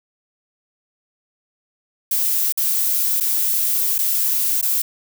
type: noise with dropouts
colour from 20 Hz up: violet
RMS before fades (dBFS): -19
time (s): 2.11-4.82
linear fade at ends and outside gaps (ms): 5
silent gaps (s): 2.524-2.574 / 3.201-3.207 / 3.982-3.987 / 4.614-4.626
effects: none